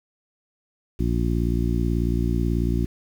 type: harmonic tone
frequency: 58.27 Hz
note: A#1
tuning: in tune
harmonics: 1 / 2 / 3 / 4 / 5 / 6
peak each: -23 / -26 / -28 / -29 / -30 / -31 dBFS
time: 0.99-2.86 s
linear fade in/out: 10 ms
effects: 8-bit